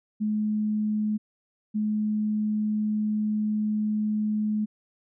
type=tone pair in turn; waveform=sine; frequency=212.8 / 212.8 Hz; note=G#3 / G#3; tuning=+42 / +42 cents; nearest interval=unison; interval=0 cents; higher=neither; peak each=-23 dBFS; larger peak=neither; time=0.2-1.18 / 1.74-4.66 s; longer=second; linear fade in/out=20 ms; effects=none